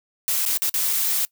blue noise with dropouts, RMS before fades -22 dBFS, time 0.28-1.25 s, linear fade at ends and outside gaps 0 ms, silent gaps 0.452-0.462 / 0.573-0.62 / 0.695-0.741 / 0.929-0.933 s, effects noise-tail reverb RT60 0.1 s tail -22 dB re dry

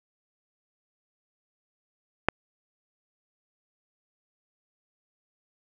click, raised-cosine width 0.5 ms, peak -4 dBFS, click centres 2.286 s, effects none

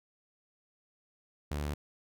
sawtooth tone, 73.5 Hz, D2, 2 cents sharp, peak -29 dBFS, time 1.51-1.74 s, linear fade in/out 5 ms, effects none

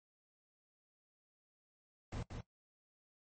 brown noise with echo, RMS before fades -42 dBFS, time 2.12-2.23 s, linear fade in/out 5 ms, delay 180 ms, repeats 1, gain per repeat -4 dB, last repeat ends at 2.41 s, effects noise-tail reverb RT60 0.1 s tail -17 dB re dry + MP3 32 kbps

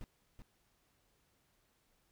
brown noise with echo, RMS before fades -45 dBFS, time 0.01-0.04 s, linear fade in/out 0 ms, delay 380 ms, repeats 1, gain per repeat -6 dB, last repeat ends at 0.42 s, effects pink hiss -75 dBFS RMS until 2.11 s

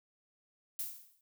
violet noise with exponential decay, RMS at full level -35 dBFS, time 0.79-1.21 s, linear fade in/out 2 ms, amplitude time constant 90 ms, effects none

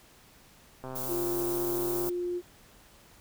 click train, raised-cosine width 1 ms, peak -26 dBFS, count 163, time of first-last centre 0.84-2.086 s, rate 130 Hz
violet noise, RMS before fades -36 dBFS, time 0.95-2.1 s, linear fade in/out 10 ms
sine tone with pitch glide, 350 to 353.7 Hz, F4 to F4, +4 to +22 cents, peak -29 dBFS, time 1.07-2.42 s, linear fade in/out 50 ms, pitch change +18 cents, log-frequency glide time 1.62-2 s
effects pink hiss -57 dBFS RMS until 3.2 s

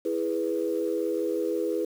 sine chord, E major, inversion none, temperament equal, 329.6 / 415.3 / 493.9 Hz, E4 / G#4 / B4, 0 / 0 / 0 cents, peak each -29 dBFS, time 0.05-1.85 s, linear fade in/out 5 ms, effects tanh soft clip ceiling -15 dBFS + 8-bit

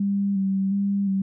sine tone with vibrato, 196.4 Hz, G3, 4 cents sharp, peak -20 dBFS, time 0-1.22 s, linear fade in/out 5 ms, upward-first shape square, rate 1.4 Hz, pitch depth 26 cents each way, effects none

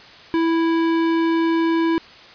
sine tone with tanh clipping, 329.6 Hz, E4, in tune, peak -18 dBFS, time 0.34-1.98 s, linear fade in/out 0 ms, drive 18 dB, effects white hiss -43 dBFS RMS until 2.34 s + resampled to 11025 Hz

